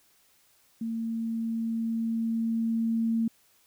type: tone with level ramp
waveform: sine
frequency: 227.2 Hz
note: A#3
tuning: 44 cents flat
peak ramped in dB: -29 to -23 dBFS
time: 0.81-3.28 s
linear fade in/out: 5 ms
effects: white hiss -64 dBFS RMS until 3.66 s